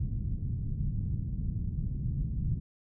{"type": "low-pass noise", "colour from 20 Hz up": "white", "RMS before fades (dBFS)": -32, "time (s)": [0, 2.6], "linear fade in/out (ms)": 10, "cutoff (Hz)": 150, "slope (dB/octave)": 24, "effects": []}